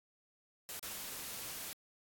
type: noise with dropouts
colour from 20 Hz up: white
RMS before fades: -44 dBFS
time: 0.69-1.73 s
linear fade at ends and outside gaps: 0 ms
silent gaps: 0.794-0.828 s
effects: AAC 64 kbps